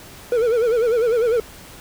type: tone with vibrato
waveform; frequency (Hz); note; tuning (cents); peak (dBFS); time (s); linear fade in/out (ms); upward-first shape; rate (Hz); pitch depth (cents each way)
triangle; 466.2; A#4; 0; -13; 0.32-1.4; 2; sine; 10; 110
effects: pink hiss -41 dBFS RMS until 1.8 s